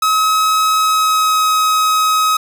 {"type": "tone with pitch glide", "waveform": "45% pulse", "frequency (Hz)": [1278, 1269.2], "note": ["D#6", "D#6"], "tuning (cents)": [46, 34], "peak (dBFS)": -11, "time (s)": [0.02, 2.37], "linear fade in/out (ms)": 5, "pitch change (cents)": -12, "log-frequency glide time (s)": [0.75, 1.45], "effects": []}